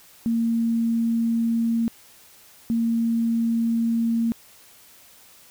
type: tone pair in turn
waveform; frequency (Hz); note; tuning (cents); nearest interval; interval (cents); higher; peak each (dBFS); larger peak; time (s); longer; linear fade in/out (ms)
sine; 230 / 230; A#3 / A#3; -23 / -23; unison; 0; neither; -19; neither; 0.26-1.88 / 2.7-4.32; neither; 0
effects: white hiss -51 dBFS RMS until 5.5 s

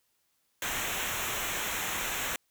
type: noise with comb filter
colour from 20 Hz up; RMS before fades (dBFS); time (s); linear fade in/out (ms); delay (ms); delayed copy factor
pink; -33; 0.62-2.36; 2; 0.21; -0.75
effects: white hiss -74 dBFS RMS until 2.5 s

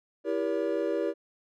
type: chord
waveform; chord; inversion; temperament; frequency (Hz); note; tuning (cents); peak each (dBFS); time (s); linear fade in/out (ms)
triangle; E diminished seventh; none; just; 329.6 / 395.6 / 474.7 / 569.6; E4 / G4 / Bb4 / Db5; 0 / +16 / +31 / +47; -30; 0.24-1.14; 50
effects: none

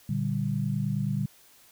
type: chord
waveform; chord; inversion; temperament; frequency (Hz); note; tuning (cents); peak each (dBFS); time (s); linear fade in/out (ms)
sine; G minor; first; just; 117.6 / 147 / 196; Bb2 / D3 / G3; +16 / +2 / 0; -31 / -29 / -30; 0.09-1.26; 5
effects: white hiss -57 dBFS RMS until 1.71 s

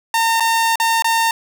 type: tone with dropouts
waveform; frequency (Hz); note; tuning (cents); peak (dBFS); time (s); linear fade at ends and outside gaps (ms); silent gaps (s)
sawtooth; 911; A#5; -40; -10; 0.14-1.31; 2; 0.399-0.405 / 0.757-0.799 / 1.023-1.044
effects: none

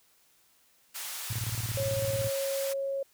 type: band-pass noise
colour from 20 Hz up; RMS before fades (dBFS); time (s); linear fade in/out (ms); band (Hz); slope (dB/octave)
white; -38; 0.94-2.74; 20; 860 to 16000; 12
type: tone with tremolo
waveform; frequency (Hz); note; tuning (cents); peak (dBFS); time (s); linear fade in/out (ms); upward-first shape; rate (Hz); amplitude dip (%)
sine; 112.5; A2; +39; -29; 1.3-2.3; 5; square; 18; 80
type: tone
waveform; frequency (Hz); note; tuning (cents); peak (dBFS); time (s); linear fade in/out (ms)
sine; 548; C#5; -20; -29; 1.77-3.03; 5
effects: white hiss -65 dBFS RMS until 3.13 s

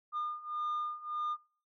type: beating tone pair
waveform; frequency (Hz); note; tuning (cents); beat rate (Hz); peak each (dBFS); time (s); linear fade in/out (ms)
sine; 1212 / 1213.7; D#6 / D#6; -46 / -43; 1.7; -37 / -35; 0.12-1.37; 50
effects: noise-tail reverb RT60 0.4 s tail -20 dB re dry + tanh soft clip ceiling -30 dBFS

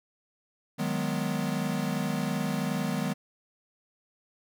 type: chord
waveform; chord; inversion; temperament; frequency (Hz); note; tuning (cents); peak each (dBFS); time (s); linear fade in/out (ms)
square; G# minor seventh; second; equal; 155.56 / 185 / 207.7 / 246.9; D#3 / F#3 / G#3 / B3; 0 / 0 / 0 / 0; -34; 0.78-3.14; 20
effects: none

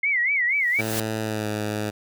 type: tone with vibrato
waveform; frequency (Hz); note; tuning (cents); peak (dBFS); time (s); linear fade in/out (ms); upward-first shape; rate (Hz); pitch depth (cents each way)
sine; 2093; C7; 0; -19; 0.03-0.81; 5; sine; 4.2; 170
type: noise with exponential growth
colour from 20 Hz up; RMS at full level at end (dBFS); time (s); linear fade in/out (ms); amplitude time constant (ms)
white; -26; 0.49-1; 2; 110
type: tone with pitch glide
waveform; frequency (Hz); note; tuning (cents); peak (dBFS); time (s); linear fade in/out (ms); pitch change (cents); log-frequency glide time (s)
10% pulse; 110 to 106.13; A2 to G#2; 0 to +38; -17; 0.78-1.91; 20; -62; 1.2-1.49
effects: none

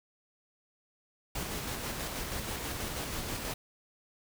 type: noise with tremolo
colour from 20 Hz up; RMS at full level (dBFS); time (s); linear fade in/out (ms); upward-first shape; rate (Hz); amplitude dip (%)
pink; -36; 1.35-3.54; 5; square; 6.2; 25
effects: none

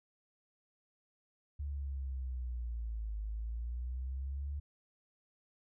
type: linear two-way sweep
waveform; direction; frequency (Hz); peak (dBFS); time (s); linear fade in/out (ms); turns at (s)
sine; down then up; 72.5 to 51.91 to 72.5; -36; 1.59-4.6; 10; 3.2
effects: none

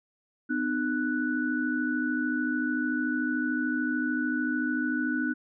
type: tone cluster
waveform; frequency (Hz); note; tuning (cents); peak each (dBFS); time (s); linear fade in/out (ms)
sine; 252.4 / 305.9 / 1482; B3 / D#4 / F#6; +38 / -29 / +2; -29 / -30 / -31; 0.49-5.34; 20
effects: none

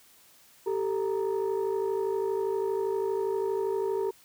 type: tone cluster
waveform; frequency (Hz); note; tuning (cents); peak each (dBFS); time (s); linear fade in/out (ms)
sine; 389.3 / 441.8 / 933; G4 / A4 / A#5; -12 / +7 / +1; -27 / -30 / -36; 0.66-4.11; 10
effects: tanh soft clip ceiling -20 dBFS + white hiss -58 dBFS RMS until 4.24 s

